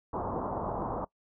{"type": "low-pass noise", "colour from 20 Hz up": "white", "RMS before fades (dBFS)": -34, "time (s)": [0.13, 1.05], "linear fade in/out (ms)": 5, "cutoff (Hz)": 1100, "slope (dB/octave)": 48, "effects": ["noise-tail reverb RT60 0.1 s tail -21 dB re dry"]}